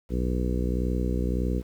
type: harmonic tone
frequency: 61.7 Hz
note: B1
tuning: 1 cent flat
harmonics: 1 / 2 / 3 / 4 / 5 / 6 / 7 / 8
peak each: -26 / -34 / -31 / -34 / -35 / -37 / -37 / -38 dBFS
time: 0.09-1.63 s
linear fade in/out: 50 ms
effects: 9-bit